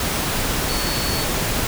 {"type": "tone in noise", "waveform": "sine", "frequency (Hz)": 4435, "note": "C#8", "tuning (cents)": 0, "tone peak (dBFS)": -28, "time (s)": [0.69, 1.24], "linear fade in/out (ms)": 2, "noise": "pink", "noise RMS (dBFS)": -22, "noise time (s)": [0, 1.67], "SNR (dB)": -9, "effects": []}